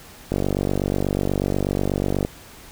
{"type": "click train", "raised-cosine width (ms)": 2, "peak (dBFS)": -8, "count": 94, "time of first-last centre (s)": [0.32, 2.249], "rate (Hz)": 48.2, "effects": ["pink hiss -44 dBFS RMS until 2.71 s"]}